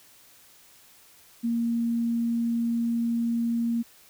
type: tone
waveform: sine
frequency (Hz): 233.1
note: A#3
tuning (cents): 0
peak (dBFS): -23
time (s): 1.43-3.83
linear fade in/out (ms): 20
effects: white hiss -55 dBFS RMS until 4.09 s